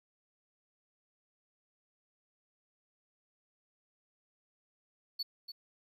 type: tone with echo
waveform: triangle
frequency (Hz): 4441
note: C#8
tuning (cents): +2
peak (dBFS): -32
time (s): 5.19-5.23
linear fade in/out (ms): 10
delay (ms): 290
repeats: 1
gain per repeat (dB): -9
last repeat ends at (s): 5.52
effects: 12-bit